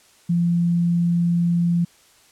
sine tone, 171.9 Hz, F3, 27 cents flat, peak -16 dBFS, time 0.29-1.85 s, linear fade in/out 10 ms, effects white hiss -54 dBFS RMS until 2.31 s + low-pass 10000 Hz 12 dB/octave

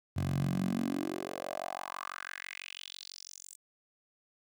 10% pulse tone with high-pass filter sweep, 46 Hz, F#1, 9 cents flat, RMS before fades -37 dBFS, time 0.16-3.56 s, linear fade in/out 10 ms, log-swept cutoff 100 to 8200 Hz, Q 4.2, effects none

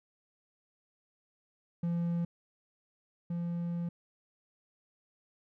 triangle tone pair in turn, 170.9 / 171.69 Hz, F3 / F3, -37 / -29 cents, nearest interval unison, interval 8 cents, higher second, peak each -27 / -30 dBFS, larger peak first, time 1.83-2.25 / 3.3-3.89 s, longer second, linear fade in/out 5 ms, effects none

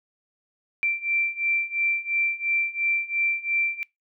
sine beating tone pair, 2349 / 2351.9 Hz, D7 / D7, 0 / +2 cents, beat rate 2.9 Hz, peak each -27 / -25 dBFS, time 0.83-3.83 s, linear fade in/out 0 ms, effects noise-tail reverb RT60 0.2 s tail -25 dB re dry

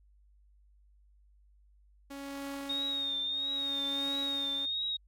sawtooth tone with tremolo, 278.2 Hz, C#4, 6 cents sharp, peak -33 dBFS, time 2.1-4.66 s, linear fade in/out 10 ms, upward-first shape triangle, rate 0.63 Hz, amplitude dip 90%
sine tone with vibrato, 3700 Hz, A#7, 14 cents flat, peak -31 dBFS, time 2.69-4.97 s, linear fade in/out 10 ms, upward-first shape triangle, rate 1.5 Hz, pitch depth 65 cents each way
effects added 50 Hz sine -60 dBFS peak until 5.07 s + AAC 64 kbps

